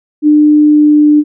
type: tone with pitch glide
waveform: sine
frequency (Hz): 299.9 to 298.2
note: D4 to D4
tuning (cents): +36 to +27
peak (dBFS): -3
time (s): 0.22-1.24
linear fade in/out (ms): 50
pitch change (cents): -9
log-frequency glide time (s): 0.6-1.08
effects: none